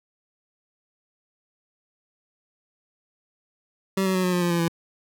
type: tone with pitch steps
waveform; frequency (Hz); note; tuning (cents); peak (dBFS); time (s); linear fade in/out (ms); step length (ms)
25% pulse; 192.3 / 188.56 / 184.89 / 181.3 / 177.77 / 174.31 / 170.92 / 167.6; G3 / F#3 / F#3 / F#3 / F3 / F3 / F3 / E3; -33 / +33 / -1 / -35 / +31 / -3 / -37 / +29; -17; 3.97-4.682; 5; 89
effects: none